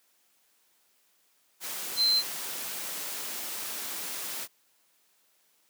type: tone in noise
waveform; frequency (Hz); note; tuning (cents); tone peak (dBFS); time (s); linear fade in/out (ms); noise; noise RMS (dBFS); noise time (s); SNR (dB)
sine; 4103; C8; -35; -21; 1.96-2.23; 50; white; -36; 1.6-4.48; +12
effects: white hiss -68 dBFS RMS until 5.69 s + high-pass 200 Hz 12 dB/octave